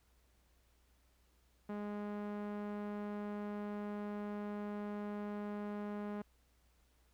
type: tone with low-pass filter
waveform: sawtooth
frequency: 206.8 Hz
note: G#3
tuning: 7 cents flat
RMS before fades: -42 dBFS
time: 1.69-6.22 s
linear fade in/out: 5 ms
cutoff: 1400 Hz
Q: 0.73
effects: added 60 Hz sine -70 dBFS peak until 7.13 s + pink hiss -75 dBFS RMS until 7.13 s